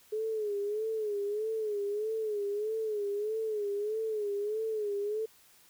sine tone with vibrato, 423.3 Hz, G#4, 33 cents sharp, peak -30 dBFS, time 0.12-5.26 s, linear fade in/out 10 ms, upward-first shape sine, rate 1.6 Hz, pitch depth 84 cents each way, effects white hiss -61 dBFS RMS until 5.69 s

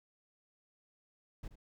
brown noise with echo, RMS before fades -42 dBFS, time 1.43-1.48 s, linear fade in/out 5 ms, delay 77 ms, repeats 1, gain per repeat -14 dB, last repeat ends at 1.557 s, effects none

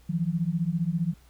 sine beating tone pair, 161.2 / 176.2 Hz, E3 / F3, -38 / +16 cents, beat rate 15 Hz, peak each -27 dBFS, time 0.09-1.14 s, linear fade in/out 10 ms, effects added 60 Hz sine -54 dBFS peak until 1.29 s + pink hiss -61 dBFS RMS until 1.29 s

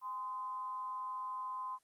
sine tone with amplitude modulation, 1029 Hz, C6, 29 cents flat, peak -36 dBFS, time 0.01-1.79 s, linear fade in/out 50 ms, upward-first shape sine, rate 214 Hz, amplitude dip 50%, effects white hiss -75 dBFS RMS until 1.83 s + Opus 24 kbps

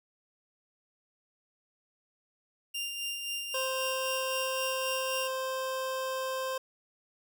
sawtooth tone with tremolo, 2794 Hz, F7, in tune, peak -29 dBFS, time 2.74-5.28 s, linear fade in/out 10 ms, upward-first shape sine, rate 3.8 Hz, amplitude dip 40%
25% pulse tone, 523.3 Hz, C5, in tune, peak -28 dBFS, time 3.54-6.58 s, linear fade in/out 5 ms
effects none

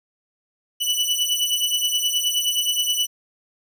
sawtooth beating tone pair, 2960 / 2969.5 Hz, F#7 / F#7, 0 / +6 cents, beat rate 9.5 Hz, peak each -20 / -19 dBFS, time 0.8-3.07 s, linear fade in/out 20 ms, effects none

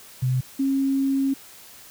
sine tone pair in turn, 128.2 / 271.6 Hz, C3 / C#4, -35 / -35 cents, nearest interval octave + minor second, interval 1300 cents, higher second, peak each -19 dBFS, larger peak neither, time 0.22-0.41 / 0.59-1.34 s, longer second, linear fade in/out 10 ms, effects white hiss -46 dBFS RMS until 1.9 s

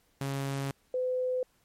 sawtooth / sine tone pair in turn, 137.6 / 507.1 Hz, C#3 / B4, -12 / +46 cents, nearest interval octave + major seventh, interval 2258 cents, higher second, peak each -27 dBFS, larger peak neither, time 0.21-0.71 / 0.94-1.43 s, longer first, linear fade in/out 2 ms, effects pink hiss -69 dBFS RMS until 1.64 s + MP3 64 kbps

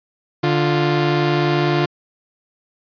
sawtooth tone pair together, 147.16 / 350 Hz, D3 / F4, +4 / +4 cents, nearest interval octave + minor third, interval 1500 cents, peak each -14 dBFS, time 0.43-1.86 s, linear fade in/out 10 ms, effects resampled to 11025 Hz

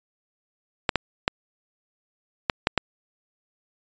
clicks, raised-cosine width 0.3 ms, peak -3 dBFS, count 6, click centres 0.892 / 0.957 / 1.279 / 2.498 / 2.671 / 2.777 s, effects resampled to 16000 Hz

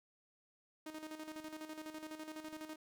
sawtooth tone with tremolo, 311.1 Hz, D#4, in tune, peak -40 dBFS, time 0.86-2.76 s, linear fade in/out 5 ms, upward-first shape square, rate 12 Hz, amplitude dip 60%, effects none

